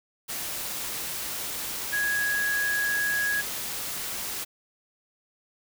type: tone in noise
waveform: sine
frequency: 1661.2 Hz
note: G#6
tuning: in tune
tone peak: -24 dBFS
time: 1.92-3.42 s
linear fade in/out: 20 ms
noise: white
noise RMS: -33 dBFS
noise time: 0.28-4.45 s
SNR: +6 dB
effects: none